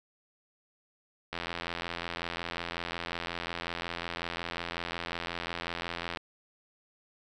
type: click train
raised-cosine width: 0.3 ms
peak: -18 dBFS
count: 415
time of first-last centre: 1.33-6.172 s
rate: 85.5 Hz
effects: none